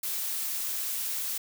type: noise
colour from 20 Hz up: blue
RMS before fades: -32 dBFS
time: 0.03-1.38 s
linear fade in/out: 5 ms
effects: none